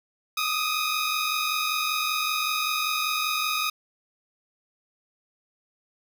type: tone pair together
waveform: 15% pulse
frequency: 1224.8 / 1270 Hz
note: D#6 / D#6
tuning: -28 / +35 cents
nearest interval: minor second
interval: 63 cents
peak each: -21 dBFS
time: 0.37-3.7 s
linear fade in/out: 5 ms
effects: none